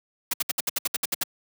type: noise bursts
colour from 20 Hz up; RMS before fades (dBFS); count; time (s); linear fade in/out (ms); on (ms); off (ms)
white; -25; 11; 0.31-1.235; 5; 25; 65
effects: high-pass 150 Hz 12 dB/octave